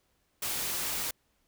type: noise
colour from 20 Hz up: white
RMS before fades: -33 dBFS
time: 0.42-1.11 s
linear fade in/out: 5 ms
effects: pink hiss -73 dBFS RMS until 1.47 s